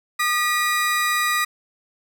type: tone pair together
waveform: 35% pulse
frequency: 1219.6 / 1936 Hz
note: D#6 / B6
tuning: -35 / -35 cents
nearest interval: minor sixth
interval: 800 cents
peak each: -20 dBFS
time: 0.19-1.45 s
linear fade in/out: 10 ms
effects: none

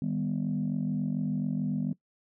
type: chord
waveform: sine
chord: Eb augmented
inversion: none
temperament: equal with one note detuned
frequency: 155.56 / 199.88 / 246.9 Hz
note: Eb3 / G3 / B3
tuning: 0 / +34 / 0 cents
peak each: -31 dBFS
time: 0.02-1.93 s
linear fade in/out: 2 ms
effects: noise-tail reverb RT60 0.1 s tail -20 dB re dry + tanh soft clip ceiling -21 dBFS

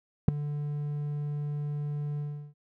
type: tone with ADSR envelope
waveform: triangle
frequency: 146.83 Hz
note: D3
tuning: in tune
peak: -9 dBFS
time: 0.28-2.54 s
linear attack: 5 ms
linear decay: 7 ms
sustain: -19 dB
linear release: 350 ms
effects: none

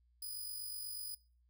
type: tone with amplitude modulation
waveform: 5% pulse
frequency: 4978 Hz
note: D#8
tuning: in tune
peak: -33 dBFS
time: 0.22-1.15 s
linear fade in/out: 5 ms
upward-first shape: sine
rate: 48.2 Hz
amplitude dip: 45%
effects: noise-tail reverb RT60 0.4 s tail -22 dB re dry + added 60 Hz sine -68 dBFS peak until 1.49 s

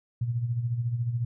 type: tone with tremolo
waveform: sine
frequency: 119 Hz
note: A#2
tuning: 36 cents sharp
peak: -23 dBFS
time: 0.21-1.25 s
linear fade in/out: 5 ms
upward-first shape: sine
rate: 14 Hz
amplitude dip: 60%
effects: none

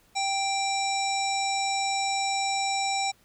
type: harmonic tone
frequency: 784 Hz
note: G5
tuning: in tune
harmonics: 1 / 3 / 5 / 7 / 9 / 10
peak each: -27 / -32 / -34 / -35 / -37 / -37 dBFS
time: 0.15-3.12 s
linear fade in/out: 20 ms
effects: pink hiss -62 dBFS RMS until 3.24 s

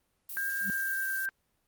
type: noise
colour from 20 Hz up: violet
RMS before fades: -39 dBFS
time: 0.29-1.26 s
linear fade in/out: 5 ms
type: tone with pitch glide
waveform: sine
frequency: 1600 to 1571.6 Hz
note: G6 to G6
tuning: +35 to +4 cents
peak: -29 dBFS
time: 0.37-1.29 s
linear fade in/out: 0 ms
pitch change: -31 cents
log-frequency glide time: 0.63-1.11 s
type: tone with exponential growth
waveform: sine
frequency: 194.9 Hz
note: G3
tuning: 10 cents flat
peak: -30 dBFS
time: 0.58-0.7 s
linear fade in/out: 0 ms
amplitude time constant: 25 ms
effects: pink hiss -75 dBFS RMS until 1.67 s + Opus 32 kbps

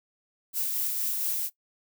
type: noise with tremolo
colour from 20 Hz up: violet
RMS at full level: -28 dBFS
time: 0.53-1.5 s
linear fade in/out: 50 ms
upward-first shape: sine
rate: 4.3 Hz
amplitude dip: 25%
effects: noise-tail reverb RT60 0.1 s tail -18 dB re dry

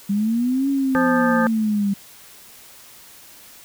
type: linear two-way sweep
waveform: sine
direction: up then down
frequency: 196 to 278.4 to 196 Hz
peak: -17 dBFS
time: 0.09-1.94 s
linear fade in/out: 10 ms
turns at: 0.69 s
type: harmonic tone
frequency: 174.61 Hz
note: F3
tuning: in tune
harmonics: 1 / 3 / 5 / 7 / 9 / 10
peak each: -30 / -22 / -25 / -24 / -24 / -30 dBFS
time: 0.95-1.47 s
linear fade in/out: 0 ms
effects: white hiss -45 dBFS RMS until 3.64 s

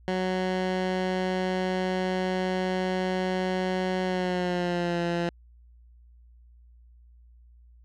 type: tone with pitch glide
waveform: 15% pulse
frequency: 185.2 to 171.8 Hz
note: F#3 to F3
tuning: +2 to -28 cents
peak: -19 dBFS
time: 0.08-5.29 s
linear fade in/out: 0 ms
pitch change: -130 cents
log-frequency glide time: 4.04-5 s
effects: added 59 Hz sine -51 dBFS peak until 7.84 s + low-pass 4000 Hz 12 dB/octave

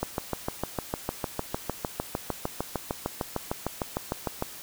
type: click train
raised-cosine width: 1 ms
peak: -13 dBFS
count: 30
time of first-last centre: 0.03-4.424 s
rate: 6.6 Hz
effects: white hiss -43 dBFS RMS until 4.62 s

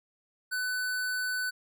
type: tone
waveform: square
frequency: 1500 Hz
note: F#6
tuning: 23 cents sharp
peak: -30 dBFS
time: 0.51-1.51 s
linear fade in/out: 20 ms
effects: none

